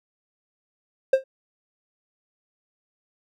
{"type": "tone with exponential decay", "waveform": "triangle", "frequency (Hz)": 530, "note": "C5", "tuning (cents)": 22, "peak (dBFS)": -8, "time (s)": [1.13, 1.24], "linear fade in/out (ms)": 5, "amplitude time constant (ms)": 23, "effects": []}